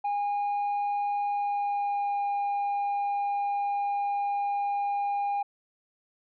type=tone with pitch glide; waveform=sine; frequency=816 to 809 Hz; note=G#5 to G#5; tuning=-31 to -46 cents; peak=-23 dBFS; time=0.04-5.43 s; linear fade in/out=10 ms; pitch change=-15 cents; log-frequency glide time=1.26-2.24 s; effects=tanh soft clip ceiling -25 dBFS